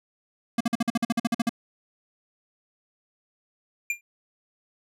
square tone bursts, 232.9 Hz, A#3, 1 cent flat, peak -21 dBFS, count 13, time 0.58-1.494 s, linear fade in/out 5 ms, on 26 ms, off 48 ms
square tone with exponential decay, 2393 Hz, D7, 32 cents sharp, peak -21 dBFS, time 3.9-4.01 s, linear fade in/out 2 ms, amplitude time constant 22 ms
effects low-pass 12000 Hz 12 dB/octave

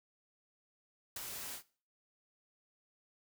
white noise with ADSR envelope, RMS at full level -40 dBFS, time 1.16-1.63 s, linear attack 3 ms, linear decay 15 ms, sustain -4 dB, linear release 90 ms, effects noise-tail reverb RT60 0.4 s tail -19 dB re dry

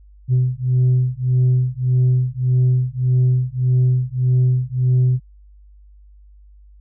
sine beating tone pair, 126 / 127.7 Hz, B2 / C3, +35 / -42 cents, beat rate 1.7 Hz, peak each -15 dBFS, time 0.28-5.2 s, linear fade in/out 50 ms, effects tanh soft clip ceiling -10 dBFS + added 50 Hz sine -43 dBFS peak until 6.8 s

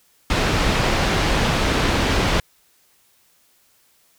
pink low-pass noise, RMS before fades -19 dBFS, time 0.3-2.4 s, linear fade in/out 2 ms, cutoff 4300 Hz, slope 12 dB/octave, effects white hiss -59 dBFS RMS until 4.18 s

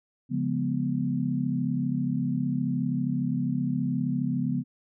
sine chord, C# dominant seventh, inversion none, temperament equal with one note detuned, 139.72 / 174.61 / 207.7 / 246.9 Hz, C#3 / E#3 / G#3 / B3, +14 / 0 / 0 / 0 cents, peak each -30 / -31 / -33 / -28 dBFS, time 0.29-4.64 s, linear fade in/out 50 ms, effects none

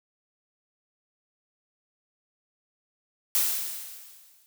blue noise with exponential decay, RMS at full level -22 dBFS, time 3.35-4.46 s, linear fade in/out 0 ms, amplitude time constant 240 ms, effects none

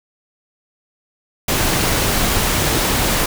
pink noise, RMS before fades -17 dBFS, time 1.48-3.26 s, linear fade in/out 5 ms, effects none

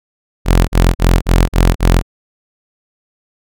sawtooth tone bursts, 43.65 Hz, F1, in tune, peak -3 dBFS, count 6, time 0.45-2.025 s, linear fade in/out 50 ms, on 230 ms, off 39 ms, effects none

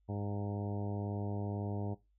harmonic tone with a mistuned harmonic, 102 Hz, G#2, 31 cents flat, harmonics 1 / 2 / 3 / 4 / 5 / 6 / 7 / 8 / 9, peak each -37 / -42 / -45 / -47 / -51 / -50 / -51 / -54 / -54 dBFS, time 0.08-1.95 s, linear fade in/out 20 ms, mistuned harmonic 8, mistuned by -21 cents, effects noise-tail reverb RT60 0.2 s tail -17 dB re dry + added 50 Hz sine -69 dBFS peak until 2.18 s

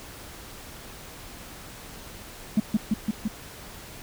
sine tone with echo, 214.1 Hz, A3, 47 cents flat, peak -14 dBFS, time 2.57-2.6 s, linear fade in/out 5 ms, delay 170 ms, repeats 4, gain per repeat -2 dB, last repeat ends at 3.28 s, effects tanh soft clip ceiling -15 dBFS + pink hiss -43 dBFS RMS until 4.02 s

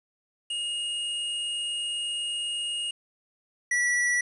square tone pair in turn, 2858 / 1947.5 Hz, F7 / B6, +39 / -25 cents, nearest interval perfect fifth, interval 664 cents, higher first, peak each -29 / -23 dBFS, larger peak second, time 0.5-2.91 / 3.71-4.21 s, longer first, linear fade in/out 5 ms, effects resampled to 24000 Hz + 9-bit

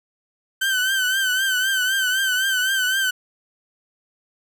30% pulse tone with vibrato, 1534 Hz, G6, 38 cents flat, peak -16 dBFS, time 0.61-3.11 s, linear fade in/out 10 ms, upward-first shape triangle, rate 3.9 Hz, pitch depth 72 cents each way, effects none

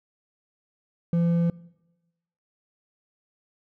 sine tone with hard clipping, 170 Hz, F3, 46 cents flat, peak -21 dBFS, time 1.13-1.5 s, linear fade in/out 2 ms, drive 5 dB, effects noise-tail reverb RT60 1.0 s tail -22 dB re dry

